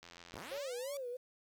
click train, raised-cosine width 0.2 ms, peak -35 dBFS, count 48, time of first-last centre 0.03-0.576 s, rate 86.1 Hz
5% pulse linear sweep, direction up, 44.25 to 1174.7 Hz, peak -35 dBFS, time 0.34-0.97 s, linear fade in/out 0 ms
sine tone with vibrato, 526 Hz, C5, 9 cents sharp, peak -39 dBFS, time 0.51-1.17 s, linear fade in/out 10 ms, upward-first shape sine, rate 3 Hz, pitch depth 150 cents each way
effects 11-bit

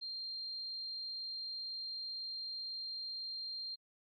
sine tone, 4186 Hz, C8, in tune, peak -40 dBFS, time 0.01-3.76 s, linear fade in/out 20 ms, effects AAC 48 kbps

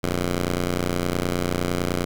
10% pulse ring-modulated tone, 89 Hz, F2, 33 cents sharp, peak -11 dBFS, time 0.03-2.05 s, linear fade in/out 10 ms, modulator 73.7 Hz, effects none

